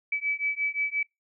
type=beating tone pair; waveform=sine; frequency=2293 / 2298.7 Hz; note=D7 / D7; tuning=-42 / -38 cents; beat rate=5.7 Hz; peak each=-29 / -29 dBFS; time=0.12-1.03 s; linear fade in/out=5 ms; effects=noise-tail reverb RT60 0.2 s tail -26 dB re dry